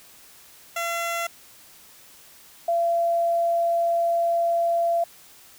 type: tone pair in turn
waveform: 15% pulse / sine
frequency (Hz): 680 / 680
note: F5 / F5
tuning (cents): -46 / -46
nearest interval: unison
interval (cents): 0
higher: neither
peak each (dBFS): -19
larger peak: neither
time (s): 0.76-1.27 / 2.68-5.04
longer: second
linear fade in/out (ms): 5
effects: white hiss -50 dBFS RMS until 5.58 s